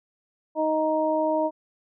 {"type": "harmonic tone", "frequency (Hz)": 312.3, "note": "D#4", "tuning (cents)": 7, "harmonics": [1, 2, 3], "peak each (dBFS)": [-27, -23, -27], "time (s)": [0.55, 1.51], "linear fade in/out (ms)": 50, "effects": []}